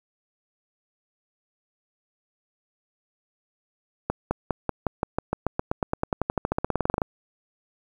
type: accelerating click train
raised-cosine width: 1 ms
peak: -9 dBFS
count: 30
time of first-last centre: 4.1-7.018 s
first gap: 210 ms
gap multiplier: 0.94
effects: 8-bit